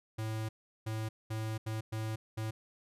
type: tone bursts at uneven times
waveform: square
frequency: 110 Hz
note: A2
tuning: in tune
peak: -35 dBFS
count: 6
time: 0.18-0.49 / 0.86-1.09 / 1.3-1.58 / 1.66-1.81 / 1.92-2.16 / 2.37-2.51 s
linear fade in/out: 10 ms
effects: resampled to 32000 Hz